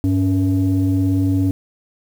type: tone pair together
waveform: sine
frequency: 99.07 / 279.8 Hz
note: G2 / C#4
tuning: +19 / +16 cents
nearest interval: octave + tritone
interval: 1797 cents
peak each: -15 / -15 dBFS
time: 0.04-1.51 s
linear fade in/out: 0 ms
effects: tanh soft clip ceiling -10 dBFS + 7-bit